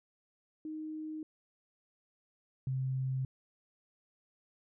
sine tone pair in turn, 311.1 / 131.37 Hz, D#4 / C3, 0 / +7 cents, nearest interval octave + minor third, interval 1493 cents, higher first, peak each -38 / -31 dBFS, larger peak second, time 0.65-1.23 / 2.67-3.25 s, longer neither, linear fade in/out 2 ms, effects none

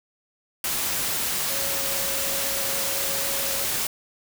sine tone in noise, 551 Hz, C#5, 11 cents flat, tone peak -35 dBFS, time 1.5-3.65 s, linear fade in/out 2 ms, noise white, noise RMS -26 dBFS, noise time 0.64-3.87 s, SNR -12 dB, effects none

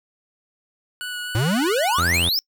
25% pulse tone with vibrato, 1471 Hz, F#6, 11 cents flat, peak -24 dBFS, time 1.01-2 s, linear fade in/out 0 ms, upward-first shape sine, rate 3.9 Hz, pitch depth 12 cents each way
square exponential sweep, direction up, 103.83 to 5520 Hz, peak -19 dBFS, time 1.35-2.39 s, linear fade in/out 0 ms
sawtooth tone, 86.3 Hz, F2, 20 cents flat, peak -19 dBFS, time 1.98-2.29 s, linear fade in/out 5 ms
sawtooth tone with exponential decay, 4186 Hz, C8, in tune, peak -19 dBFS, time 2.14-2.37 s, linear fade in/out 2 ms, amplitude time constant 50 ms
effects noise-tail reverb RT60 0.1 s tail -26 dB re dry

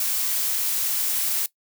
blue noise, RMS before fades -24 dBFS, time 0-1.46 s, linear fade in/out 2 ms, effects noise-tail reverb RT60 0.1 s tail -19 dB re dry

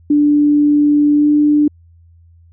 sine tone with pitch glide, 293.7 to 296.4 Hz, D4 to D4, 0 to +16 cents, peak -8 dBFS, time 0.1-1.68 s, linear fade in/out 5 ms, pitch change +16 cents, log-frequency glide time 1.15-1.27 s, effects added 84 Hz sine -43 dBFS peak until 2.52 s

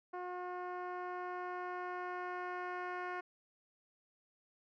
10% pulse tone with low-pass filter sweep, 360 Hz, F#4, 47 cents flat, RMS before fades -42 dBFS, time 0.13-3.21 s, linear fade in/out 10 ms, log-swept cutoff 960 to 1700 Hz, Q 1, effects none

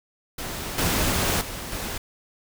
pink noise with level steps, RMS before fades -32 / -23 / -34 / -31 dBFS, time 0.38-1.98 s, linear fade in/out 5 ms, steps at 0.78 / 1.41 / 1.72 s, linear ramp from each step 2 ms, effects none

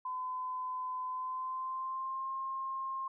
sine tone with pitch glide, 1017 to 1065.1 Hz, C6 to C6, -50 to +30 cents, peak -35 dBFS, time 0.05-3.08 s, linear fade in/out 5 ms, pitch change +80 cents, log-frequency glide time 1.06-2.31 s, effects none

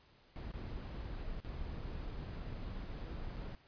brown noise with dropouts, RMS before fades -43 dBFS, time 0.36-3.55 s, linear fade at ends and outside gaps 0 ms, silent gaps 0.517-0.538 / 1.401-1.448 / 1.809-1.813 / 3.361-3.368 s, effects pink hiss -66 dBFS RMS until 3.67 s + resampled to 11025 Hz

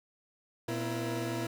30% pulse tone cluster, 119.3 / 258.4 / 335.1 / 475.1 Hz, A#2 / C4 / E4 / A#4, +41 / -21 / +29 / +33 cents, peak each -34 / -39 / -33 / -39 dBFS, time 0.68-1.47 s, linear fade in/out 5 ms, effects none

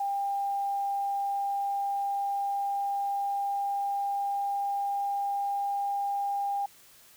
sine tone with pitch glide, 798 to 802.6 Hz, G5 to G5, +31 to +41 cents, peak -27 dBFS, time 0-6.66 s, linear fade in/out 5 ms, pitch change +10 cents, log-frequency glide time 0.79-5.68 s, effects white hiss -56 dBFS RMS until 7.16 s

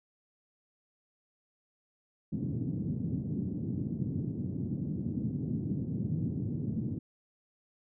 pink band-pass noise, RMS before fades -34 dBFS, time 2.32-6.99 s, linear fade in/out 10 ms, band 110 to 270 Hz, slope 24 dB/octave, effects none

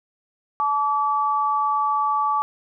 sine tone pair together, 863 / 1152 Hz, A5 / D6, -34 / -34 cents, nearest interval perfect fourth, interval 500 cents, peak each -23 / -20 dBFS, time 0.6-2.42 s, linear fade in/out 0 ms, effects none

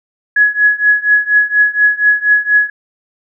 sine tone with tremolo, 1683 Hz, G#6, 23 cents sharp, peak -4 dBFS, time 0.36-2.7 s, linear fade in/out 5 ms, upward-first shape triangle, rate 4.2 Hz, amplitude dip 95%, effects none

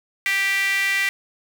sawtooth tone with high-pass filter, 392 Hz, G4, in tune, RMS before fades -21 dBFS, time 0.26-1.09 s, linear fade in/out 0 ms, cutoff 2100 Hz, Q 9.3, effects 8-bit

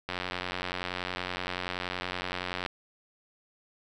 click train, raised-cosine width 0.3 ms, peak -16 dBFS, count 234, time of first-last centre 0.09-2.662 s, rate 90.6 Hz, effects none

